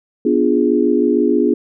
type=chord; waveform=sine; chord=B diminished seventh; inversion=none; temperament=equal; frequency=246.9 / 293.7 / 349.2 / 415.3 Hz; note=B3 / D4 / F4 / Ab4; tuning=0 / 0 / 0 / 0 cents; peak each=-17 dBFS; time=0.25-1.54 s; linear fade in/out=5 ms; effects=none